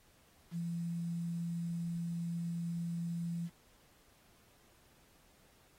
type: tone with quantisation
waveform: sine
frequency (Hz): 169.9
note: F3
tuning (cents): -47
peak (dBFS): -35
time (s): 0.51-3.5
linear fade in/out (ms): 50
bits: 10
effects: pink hiss -67 dBFS RMS until 5.78 s + AAC 48 kbps